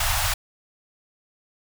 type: band-stop noise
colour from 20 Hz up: pink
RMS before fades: -23 dBFS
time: 0-0.34 s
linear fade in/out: 5 ms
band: 110 to 670 Hz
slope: 48 dB/octave
effects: none